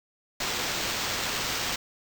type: noise with sample-and-hold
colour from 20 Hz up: white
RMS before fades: -30 dBFS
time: 0.4-1.76 s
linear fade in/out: 5 ms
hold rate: 11025 Hz
effects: none